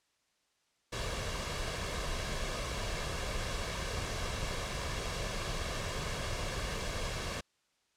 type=noise with comb filter; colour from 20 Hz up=pink; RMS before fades=-36 dBFS; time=0.92-7.41 s; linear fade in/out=10 ms; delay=1.8 ms; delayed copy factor=+0.5; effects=white hiss -75 dBFS RMS until 7.96 s + low-pass 7000 Hz 12 dB/octave